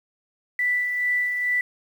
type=tone with tremolo; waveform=sine; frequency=1975.5 Hz; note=B6; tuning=in tune; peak=-19 dBFS; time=0.59-1.61 s; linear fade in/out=2 ms; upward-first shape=sine; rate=2.3 Hz; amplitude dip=40%; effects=8-bit